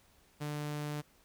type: tone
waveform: sawtooth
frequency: 148.4 Hz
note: D3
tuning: 18 cents sharp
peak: -32 dBFS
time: 0.4-1.02 s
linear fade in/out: 20 ms
effects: pink hiss -66 dBFS RMS until 1.24 s